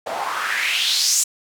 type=noise with band-pass filter sweep; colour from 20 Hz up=white; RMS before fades=-21 dBFS; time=0.06-1.24 s; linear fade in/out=10 ms; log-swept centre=630 to 7700 Hz; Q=3.5; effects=none